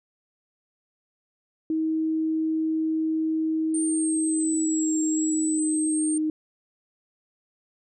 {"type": "tone with pitch glide", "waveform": "sine", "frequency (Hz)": [317.6, 310.5], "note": ["D#4", "D#4"], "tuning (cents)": [36, -3], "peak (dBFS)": -22, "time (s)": [1.7, 6.3], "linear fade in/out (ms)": 2, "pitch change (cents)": -39, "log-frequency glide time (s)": [3.98, 5.53]}
{"type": "exponential two-way sweep", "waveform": "sine", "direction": "down then up", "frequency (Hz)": [8920, 7459, 8740], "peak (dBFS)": -28, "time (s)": [3.74, 6.18], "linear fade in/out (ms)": 5, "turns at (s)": 4.99}
{"effects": []}